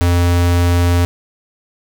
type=tone; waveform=square; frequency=87.31 Hz; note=F2; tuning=in tune; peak=-11 dBFS; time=0.01-1.05 s; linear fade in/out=0 ms; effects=none